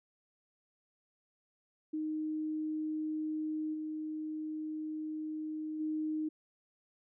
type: tone with level steps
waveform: sine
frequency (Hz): 310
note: D#4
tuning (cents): -6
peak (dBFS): -33 / -36 / -32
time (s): 1.93-6.29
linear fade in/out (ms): 10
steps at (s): 3.73 / 5.79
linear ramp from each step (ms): 20
effects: none